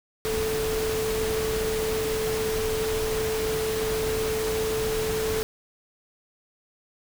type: tone in noise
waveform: sine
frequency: 438.5 Hz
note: A4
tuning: 6 cents flat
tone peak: -25 dBFS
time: 0.25-5.43 s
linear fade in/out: 0 ms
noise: pink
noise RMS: -31 dBFS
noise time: 0.25-5.43 s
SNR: +3 dB
effects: none